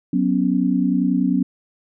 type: chord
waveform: sine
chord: F# suspended fourth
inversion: none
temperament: equal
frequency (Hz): 185 / 246.9 / 277.2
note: F#3 / B3 / C#4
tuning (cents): 0 / 0 / 0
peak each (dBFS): -20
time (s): 0.13-1.43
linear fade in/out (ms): 5
effects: none